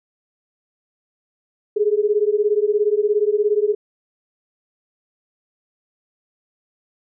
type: beating tone pair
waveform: sine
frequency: 409.5 / 426.5 Hz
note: G#4 / G#4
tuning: -24 / +46 cents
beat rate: 17 Hz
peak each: -18 dBFS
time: 1.76-3.75 s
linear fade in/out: 10 ms
effects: none

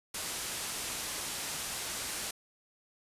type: low-pass noise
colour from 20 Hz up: white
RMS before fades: -38 dBFS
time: 0.14-2.31 s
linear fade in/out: 5 ms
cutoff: 11000 Hz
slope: 24 dB/octave
effects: resampled to 32000 Hz

